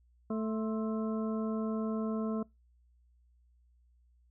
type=harmonic tone with a mistuned harmonic; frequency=220 Hz; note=A3; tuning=in tune; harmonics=1 / 2 / 3 / 5 / 6; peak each=-32 / -38 / -42 / -46 / -48 dBFS; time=0.3-2.43 s; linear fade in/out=5 ms; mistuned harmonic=5; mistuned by=-68 cents; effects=noise-tail reverb RT60 0.2 s tail -24 dB re dry + added 60 Hz sine -63 dBFS peak until 4.3 s